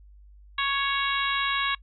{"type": "harmonic tone with a mistuned harmonic", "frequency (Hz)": 555, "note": "C#5", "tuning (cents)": 2, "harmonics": [2, 3, 4, 5, 6, 7], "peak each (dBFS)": [-28, -30, -31, -32, -33, -33], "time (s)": [0.58, 1.75], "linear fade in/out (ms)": 5, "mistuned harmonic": 7, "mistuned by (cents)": -30, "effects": ["noise-tail reverb RT60 0.1 s tail -24 dB re dry", "added 50 Hz sine -48 dBFS peak until 1.82 s"]}